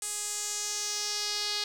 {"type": "tone with band-pass filter sweep", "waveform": "sawtooth", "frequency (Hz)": 415.3, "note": "G#4", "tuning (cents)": 0, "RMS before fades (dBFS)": -33, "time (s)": [0.02, 1.64], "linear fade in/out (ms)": 2, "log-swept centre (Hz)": [8400, 4400], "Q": 3.1, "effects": ["9-bit"]}